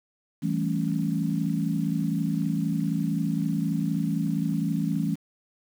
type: chord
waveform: sine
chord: A dominant seventh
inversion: second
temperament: equal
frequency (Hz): 164.81 / 196 / 220 / 277.2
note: E3 / G3 / A3 / C#4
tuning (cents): 0 / 0 / 0 / 0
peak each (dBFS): -27 / -30 / -30 / -30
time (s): 0.42-5.16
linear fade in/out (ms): 20
effects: 8-bit